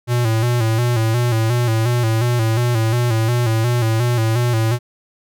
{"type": "tone with vibrato", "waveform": "square", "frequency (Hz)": 116.5, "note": "A#2", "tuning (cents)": -1, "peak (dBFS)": -15, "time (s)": [0.07, 4.79], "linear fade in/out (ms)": 50, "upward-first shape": "square", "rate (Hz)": 2.8, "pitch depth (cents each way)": 71, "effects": []}